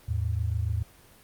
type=tone pair together; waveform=sine; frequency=80.6 / 107.59 Hz; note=E2 / A2; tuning=-38 / -38 cents; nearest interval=perfect fourth; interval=500 cents; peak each=-28 dBFS; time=0.08-0.83 s; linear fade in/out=10 ms; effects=pink hiss -55 dBFS RMS until 1.23 s + Opus 24 kbps